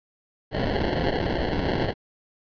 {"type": "noise with sample-and-hold", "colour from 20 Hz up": "violet", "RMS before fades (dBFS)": -25, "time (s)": [0.51, 1.94], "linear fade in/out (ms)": 50, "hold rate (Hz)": 1225, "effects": ["resampled to 11025 Hz"]}